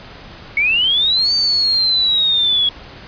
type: linear two-way sweep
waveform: sine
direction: up then down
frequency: 2189 to 4600 to 3330 Hz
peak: -12 dBFS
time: 0.57-2.69 s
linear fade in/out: 2 ms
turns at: 1.34 s
effects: pink hiss -37 dBFS RMS until 3.07 s + resampled to 11025 Hz